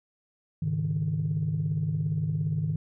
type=chord; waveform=sine; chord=Ab suspended fourth; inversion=none; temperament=just; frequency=103.83 / 138.43 / 155.74 Hz; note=Ab2 / Db3 / Eb3; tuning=0 / -2 / +2 cents; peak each=-31 / -32 / -26 dBFS; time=0.62-2.76 s; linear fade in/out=5 ms; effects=tanh soft clip ceiling -19 dBFS